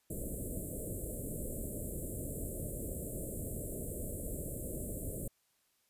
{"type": "band-stop noise", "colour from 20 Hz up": "pink", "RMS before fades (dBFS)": -40, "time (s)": [0.1, 5.28], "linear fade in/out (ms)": 5, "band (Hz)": [630, 7600], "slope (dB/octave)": 96, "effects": ["white hiss -75 dBFS RMS until 5.89 s", "resampled to 32000 Hz"]}